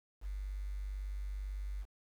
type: tone with quantisation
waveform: sine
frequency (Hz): 49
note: G1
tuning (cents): 0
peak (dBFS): -37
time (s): 0.21-1.86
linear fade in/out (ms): 50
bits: 10
effects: none